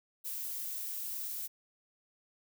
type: noise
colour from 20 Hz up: violet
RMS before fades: -39 dBFS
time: 0.24-1.48 s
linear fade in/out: 20 ms
effects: none